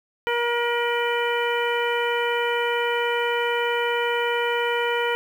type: harmonic tone with a mistuned harmonic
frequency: 475.4 Hz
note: A#4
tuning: 34 cents sharp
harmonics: 1 / 2 / 3 / 4 / 5 / 6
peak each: -24 / -27 / -29 / -30 / -31 / -32 dBFS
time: 0.27-5.15 s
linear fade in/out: 0 ms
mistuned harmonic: 6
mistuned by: +80 cents
effects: 8-bit